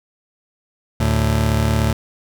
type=tone pair together; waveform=30% pulse; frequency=73.42 / 110.13 Hz; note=D2 / A2; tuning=0 / +2 cents; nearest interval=perfect fifth; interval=702 cents; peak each=-16 / -15 dBFS; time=1-1.93 s; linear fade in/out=5 ms; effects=none